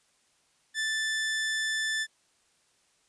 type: tone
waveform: sawtooth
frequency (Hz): 1760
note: A6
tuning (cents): 0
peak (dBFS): -24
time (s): 0.74-2.07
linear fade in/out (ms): 50
effects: white hiss -68 dBFS RMS until 3.08 s + resampled to 22050 Hz